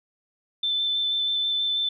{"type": "tone with vibrato", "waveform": "sine", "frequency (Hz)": 3533, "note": "A7", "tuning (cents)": 6, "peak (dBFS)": -22, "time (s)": [0.63, 1.89], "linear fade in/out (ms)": 5, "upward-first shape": "square", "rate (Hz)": 6.2, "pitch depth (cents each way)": 8, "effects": []}